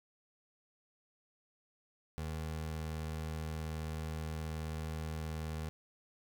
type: tone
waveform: 25% pulse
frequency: 78.8 Hz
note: D#2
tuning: 23 cents sharp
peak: -34 dBFS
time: 2.18-5.69 s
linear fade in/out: 0 ms
effects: none